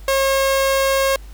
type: tone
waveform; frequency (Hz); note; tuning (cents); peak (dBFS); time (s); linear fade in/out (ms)
sawtooth; 541; C#5; -42; -11; 0.08-1.16; 2
effects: added 50 Hz sine -34 dBFS peak until 1.33 s + pink hiss -49 dBFS RMS until 1.33 s